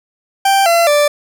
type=tone with pitch steps; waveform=40% pulse; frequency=784 / 678.6 / 587.3 Hz; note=G5 / F5 / D5; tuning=0 / -50 / 0 cents; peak=-8 dBFS; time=0.45-1.08 s; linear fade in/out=5 ms; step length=210 ms; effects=none